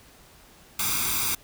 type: noise with comb filter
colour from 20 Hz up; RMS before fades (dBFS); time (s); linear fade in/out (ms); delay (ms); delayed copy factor
white; -26; 0.79-1.35; 5; 0.83; +0.85
effects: pink hiss -53 dBFS RMS until 1.43 s